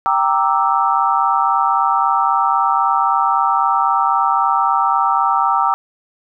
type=chord; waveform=sine; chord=E half-diminished seventh; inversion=first; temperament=equal; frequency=784 / 932.3 / 1174.7 / 1318.5 Hz; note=G5 / Bb5 / D6 / E6; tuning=0 / 0 / 0 / 0 cents; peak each=-18 dBFS; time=0.06-5.74 s; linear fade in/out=0 ms; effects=none